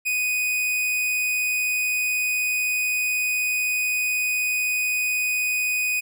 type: tone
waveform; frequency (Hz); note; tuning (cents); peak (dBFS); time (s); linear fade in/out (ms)
45% pulse; 2489; D#7; 0; -21; 0.05-6.01; 20
effects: none